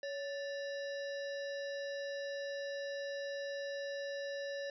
harmonic tone with a mistuned harmonic, 561 Hz, C#5, 21 cents sharp, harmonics 1 / 3 / 5 / 7 / 9 / 10, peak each -39 / -46 / -57 / -53 / -55 / -58 dBFS, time 0.03-4.7 s, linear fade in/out 2 ms, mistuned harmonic 3, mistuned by +77 cents, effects none

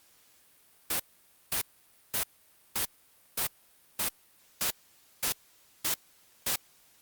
white noise bursts, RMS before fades -29 dBFS, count 10, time 0.9-6.56 s, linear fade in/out 5 ms, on 98 ms, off 520 ms, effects white hiss -62 dBFS RMS until 7.01 s + Opus 48 kbps

